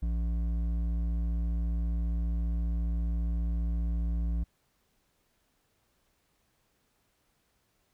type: tone with hard clipping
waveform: sine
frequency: 57.4 Hz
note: A#1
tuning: 26 cents flat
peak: -29 dBFS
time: 0.02-4.44 s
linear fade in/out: 10 ms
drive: 8 dB
effects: pink hiss -73 dBFS RMS until 7.93 s